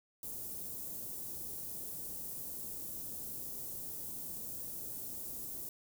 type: band-stop noise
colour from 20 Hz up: white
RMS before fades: -43 dBFS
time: 0.23-5.69 s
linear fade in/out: 2 ms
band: 410 to 11000 Hz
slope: 12 dB/octave
effects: none